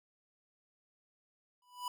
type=tone with exponential growth; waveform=square; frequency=987.8 Hz; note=B5; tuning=in tune; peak=-34 dBFS; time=1.62-1.88 s; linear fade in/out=2 ms; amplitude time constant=56 ms; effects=none